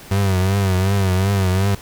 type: tone with vibrato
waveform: 35% pulse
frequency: 95.8 Hz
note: G2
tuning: 39 cents flat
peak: -13 dBFS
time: 0.11-1.75 s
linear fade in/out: 5 ms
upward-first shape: triangle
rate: 2.7 Hz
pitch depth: 90 cents each way
effects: pink hiss -40 dBFS RMS until 1.81 s